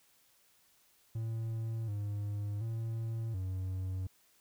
triangle tone with pitch steps, 112.8 / 102.8 / 113.3 / 93.4 Hz, A2 / G#2 / A#2 / F#2, +44 / -17 / -49 / +17 cents, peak -32 dBFS, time 1.15-4.07 s, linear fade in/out 5 ms, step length 730 ms, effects white hiss -68 dBFS RMS until 4.4 s

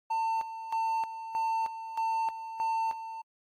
triangle tone with tremolo, 898 Hz, A5, 35 cents sharp, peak -25 dBFS, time 0.1-3.22 s, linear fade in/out 10 ms, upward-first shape square, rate 1.6 Hz, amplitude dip 70%, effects AAC 64 kbps

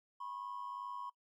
triangle ring-modulated tone, 1034 Hz, C6, 21 cents flat, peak -36 dBFS, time 0.2-1.1 s, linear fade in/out 10 ms, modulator 51.3 Hz, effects noise-tail reverb RT60 0.1 s tail -22 dB re dry + tanh soft clip ceiling -36 dBFS

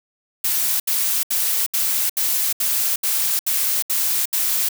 blue noise bursts, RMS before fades -20 dBFS, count 10, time 0.44-4.688 s, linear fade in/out 5 ms, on 360 ms, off 72 ms, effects none

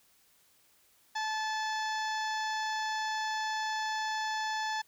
harmonic tone, 869 Hz, A5, 22 cents flat, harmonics 1 / 2 / 3 / 4 / 5 / 6 / 7 / 8, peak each -33 / -36 / -49 / -44 / -46 / -45 / -51 / -51 dBFS, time 1.15-4.82 s, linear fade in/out 10 ms, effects white hiss -66 dBFS RMS until 4.87 s

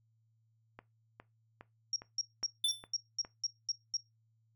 click train, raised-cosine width 0.5 ms, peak -33 dBFS, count 7, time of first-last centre 0.79-3.249 s, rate 2.44 Hz
sine tone bursts, 5588 Hz, F8, in tune, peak -31 dBFS, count 9, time 1.93-3.969 s, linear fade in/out 2 ms, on 31 ms, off 220 ms
square tone with exponential decay, 3520 Hz, A7, in tune, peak -26 dBFS, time 2.64-2.87 s, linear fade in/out 5 ms, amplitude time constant 50 ms
effects noise-tail reverb RT60 0.2 s tail -18 dB re dry + added 112 Hz sine -70 dBFS peak until 4.55 s

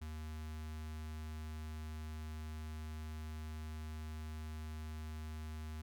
square tone with notch filter, 77.78 Hz, D#2, in tune, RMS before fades -45 dBFS, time 0.01-5.82 s, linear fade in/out 10 ms, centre 500 Hz, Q 1.2, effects none

